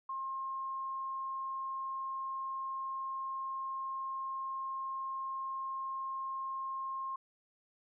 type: tone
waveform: sine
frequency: 1067 Hz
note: C6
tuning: 34 cents sharp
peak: -36 dBFS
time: 0.09-7.16 s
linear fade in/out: 5 ms
effects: none

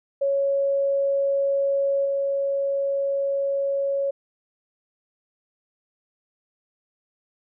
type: tone with level steps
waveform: sine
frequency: 554.4 Hz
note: C#5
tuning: in tune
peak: -19 / -21 dBFS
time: 0.21-4.11 s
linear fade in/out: 10 ms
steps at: 2.05 s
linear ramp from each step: 5 ms
effects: none

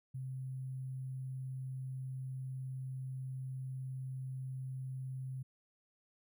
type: tone with sample-and-hold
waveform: sine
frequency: 130.81 Hz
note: C3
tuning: in tune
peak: -39 dBFS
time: 0.14-5.43 s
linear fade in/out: 10 ms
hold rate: 11025 Hz
effects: none

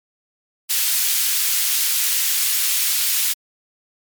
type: high-pass noise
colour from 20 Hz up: white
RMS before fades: -19 dBFS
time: 0.69-3.34 s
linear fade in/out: 20 ms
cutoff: 2200 Hz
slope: 12 dB/octave
effects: MP3 96 kbps

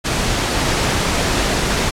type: noise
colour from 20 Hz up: pink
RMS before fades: -18 dBFS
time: 0.04-1.91 s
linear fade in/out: 20 ms
effects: low-pass 8000 Hz 12 dB/octave + AAC 64 kbps

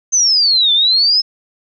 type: exponential two-way sweep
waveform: sine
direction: down then up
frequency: 6310 to 3493 to 5250 Hz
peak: -9 dBFS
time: 0.12-1.22 s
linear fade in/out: 20 ms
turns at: 0.73 s
effects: none

